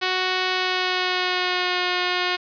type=tone with pitch glide; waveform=5% pulse; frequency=370 to 360.3 Hz; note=F#4 to F#4; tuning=0 to -46 cents; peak=-9 dBFS; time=0.01-2.37 s; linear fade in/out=20 ms; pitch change=-46 cents; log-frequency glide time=0.51-1.83 s; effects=resampled to 11025 Hz + 8-bit